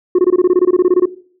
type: tone bursts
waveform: sine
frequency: 363 Hz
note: F#4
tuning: 33 cents flat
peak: -4 dBFS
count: 16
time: 0.15-1.057 s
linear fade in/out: 5 ms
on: 37 ms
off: 21 ms
effects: noise-tail reverb RT60 0.5 s tail -18 dB re dry + tanh soft clip ceiling -6 dBFS